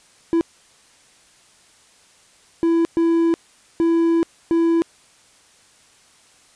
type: tone bursts at uneven times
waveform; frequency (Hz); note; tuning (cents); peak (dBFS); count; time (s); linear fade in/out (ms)
triangle; 333; E4; +18; -12; 5; 0.33-0.41 / 2.63-2.85 / 2.97-3.34 / 3.8-4.23 / 4.51-4.82; 0
effects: white hiss -53 dBFS RMS until 6.55 s + resampled to 22050 Hz